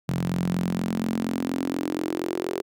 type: tone with high-pass filter sweep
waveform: sawtooth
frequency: 44.22 Hz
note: F1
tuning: 22 cents sharp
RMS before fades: -27 dBFS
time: 0.08-2.62 s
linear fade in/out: 10 ms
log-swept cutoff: 150 to 390 Hz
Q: 5.4
effects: none